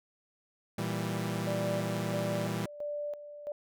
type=chord; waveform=sawtooth; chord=E diminished; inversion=second; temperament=equal; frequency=116.54 / 164.81 / 196 Hz; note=Bb2 / E3 / G3; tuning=0 / 0 / 0 cents; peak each=-32 dBFS; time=0.78-2.66 s; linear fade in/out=5 ms
type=tone with tremolo; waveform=sine; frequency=587.3 Hz; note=D5; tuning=in tune; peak=-33 dBFS; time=1.47-3.52 s; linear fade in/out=2 ms; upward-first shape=square; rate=1.5 Hz; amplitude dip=70%
effects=none